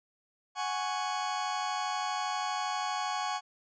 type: chord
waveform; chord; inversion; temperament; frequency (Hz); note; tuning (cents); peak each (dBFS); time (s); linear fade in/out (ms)
40% pulse; F# suspended second; none; just; 740 / 832.5 / 1110; F#5 / G#5 / C#6; 0 / +4 / +2; -35 / -34 / -35; 0.55-3.41; 50
effects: resampled to 16000 Hz